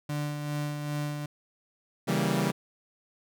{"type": "tone with tremolo", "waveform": "35% pulse", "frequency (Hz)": 147.5, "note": "D3", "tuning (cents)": 8, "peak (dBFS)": -27, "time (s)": [0.09, 1.26], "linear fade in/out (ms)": 5, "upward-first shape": "sine", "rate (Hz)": 2.5, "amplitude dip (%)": 40}
{"type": "chord", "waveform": "sawtooth", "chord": "C# diminished seventh", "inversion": "none", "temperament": "equal with one note detuned", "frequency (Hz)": [138.59, 163.49, 196, 233.1], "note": ["C#3", "E3", "G3", "Bb3"], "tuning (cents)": [0, -14, 0, 0], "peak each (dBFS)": [-27, -26, -25, -29], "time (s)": [2.07, 2.52], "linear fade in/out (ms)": 20}
{"effects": []}